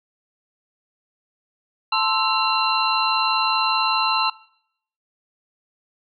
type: tone cluster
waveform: sine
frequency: 879 / 1044 / 1322 / 2753 / 4059 Hz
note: A5 / C6 / E6 / F7 / B7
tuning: -2 / -4 / +5 / -25 / +47 cents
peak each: -24 dBFS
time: 1.92-4.3 s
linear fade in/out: 5 ms
effects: noise-tail reverb RT60 0.7 s tail -22 dB re dry